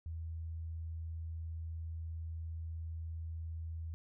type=tone; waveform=sine; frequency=81.5 Hz; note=E2; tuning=19 cents flat; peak=-39 dBFS; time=0.06-3.94 s; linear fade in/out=0 ms; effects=none